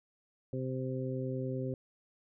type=harmonic tone; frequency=129.9 Hz; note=C3; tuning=12 cents flat; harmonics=1 / 2 / 3 / 4; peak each=-36 / -39 / -40 / -41 dBFS; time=0.53-1.74 s; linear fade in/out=2 ms; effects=none